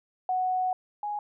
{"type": "tone pair in turn", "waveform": "sine", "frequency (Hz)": [740, 830.6], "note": ["F#5", "G#5"], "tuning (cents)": [0, 0], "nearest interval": "major second", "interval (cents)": 200, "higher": "second", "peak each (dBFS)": [-24, -29], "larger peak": "first", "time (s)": [[0.29, 0.73], [1.03, 1.19]], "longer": "first", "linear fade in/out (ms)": 2, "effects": []}